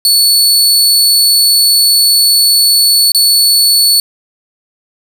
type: tone with dropouts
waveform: sawtooth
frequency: 4435 Hz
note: C#8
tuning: in tune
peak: -3 dBFS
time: 0.05-4 s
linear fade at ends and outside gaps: 1 ms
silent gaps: 3.119-3.147 s
effects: none